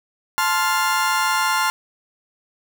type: chord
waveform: 35% pulse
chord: F major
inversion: first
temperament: just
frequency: 873.1 / 1047.7 / 1396.9 Hz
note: A5 / C6 / F6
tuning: -14 / +2 / 0 cents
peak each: -21 / -20 / -20 dBFS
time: 0.38-1.7 s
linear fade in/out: 0 ms
effects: none